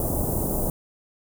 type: band-stop noise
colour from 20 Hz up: pink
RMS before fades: -25 dBFS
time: 0-0.7 s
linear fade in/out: 2 ms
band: 740 to 10000 Hz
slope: 24 dB/octave
effects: none